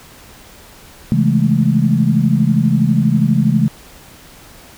sine chord, A major seventh, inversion first, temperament equal with one note detuned, 135.35 / 164.81 / 207.7 / 220 Hz, C#3 / E3 / G#3 / A3, -41 / 0 / 0 / 0 cents, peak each -16 dBFS, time 1.12-3.68 s, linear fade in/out 0 ms, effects pink hiss -41 dBFS RMS until 4.77 s

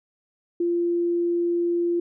sine tone, 345 Hz, F4, 21 cents flat, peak -20 dBFS, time 0.6-2 s, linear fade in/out 5 ms, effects none

